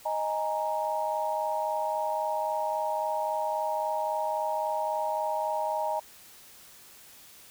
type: chord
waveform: sine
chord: D# suspended fourth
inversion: none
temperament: just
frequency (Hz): 622.3 / 829.7 / 933.4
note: D#5 / G#5 / A#5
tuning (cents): 0 / -2 / +2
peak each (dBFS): -31 / -32 / -31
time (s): 0.05-6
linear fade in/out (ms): 10
effects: white hiss -52 dBFS RMS until 7.5 s